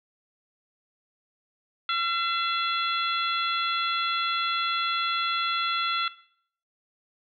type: harmonic tone with a mistuned harmonic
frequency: 680 Hz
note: F5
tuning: 46 cents flat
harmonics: 2 / 3 / 4 / 5 / 6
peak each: -26 / -34 / -34 / -30 / -36 dBFS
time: 1.89-6.08 s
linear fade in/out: 2 ms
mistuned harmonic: 4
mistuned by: -30 cents
effects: noise-tail reverb RT60 0.6 s tail -19 dB re dry